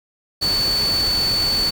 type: tone in noise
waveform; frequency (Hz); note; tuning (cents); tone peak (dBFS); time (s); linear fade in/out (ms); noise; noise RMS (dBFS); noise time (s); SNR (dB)
sine; 4476; C#8; +16; -17; 0.41-1.71; 20; pink; -27; 0.41-1.71; +7
effects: none